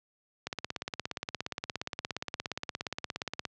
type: click train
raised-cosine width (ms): 0.2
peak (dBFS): -16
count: 52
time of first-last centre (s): 0.47-3.452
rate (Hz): 17.1
effects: high-pass 80 Hz 12 dB/octave + low-pass 7000 Hz 12 dB/octave